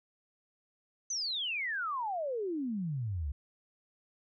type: exponential sweep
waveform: sine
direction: down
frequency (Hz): 6272 to 65.6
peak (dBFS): -32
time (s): 1.1-3.32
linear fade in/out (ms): 5
effects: none